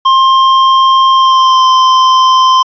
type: tone with pitch glide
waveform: square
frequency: 1059 to 1039 Hz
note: C6 to C6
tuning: +21 to -12 cents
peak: -5 dBFS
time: 0.05-2.63 s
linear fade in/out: 10 ms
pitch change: -33 cents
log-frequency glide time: 1.12-1.66 s
effects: resampled to 11025 Hz + 7-bit